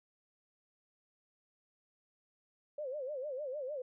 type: tone with vibrato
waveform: sine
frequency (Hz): 554.4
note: C#5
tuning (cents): 0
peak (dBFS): -37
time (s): 2.78-3.82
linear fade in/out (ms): 5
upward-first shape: sine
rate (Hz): 6.6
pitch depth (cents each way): 170
effects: none